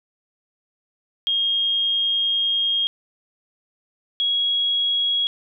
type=tone pair in turn; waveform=sine; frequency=3245 / 3315 Hz; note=G#7 / G#7; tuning=-41 / -4 cents; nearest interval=unison; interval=37 cents; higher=second; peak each=-18 dBFS; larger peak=neither; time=1.27-2.87 / 4.2-5.27 s; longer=first; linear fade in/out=0 ms; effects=none